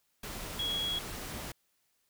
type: tone in noise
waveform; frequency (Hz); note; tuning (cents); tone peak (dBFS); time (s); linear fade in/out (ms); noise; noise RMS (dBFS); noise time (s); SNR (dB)
sine; 3325; G#7; +1; -31; 0.59-0.99; 5; pink; -41; 0.23-1.52; +7
effects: white hiss -75 dBFS RMS until 2.09 s